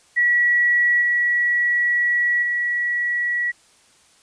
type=tone with level steps; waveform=sine; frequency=1932 Hz; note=B6; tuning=39 cents flat; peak=-14 / -16 / -19 dBFS; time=0.16-3.52 s; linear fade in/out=20 ms; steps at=1.01 / 2.42 s; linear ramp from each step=10 ms; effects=white hiss -55 dBFS RMS until 4.22 s + resampled to 22050 Hz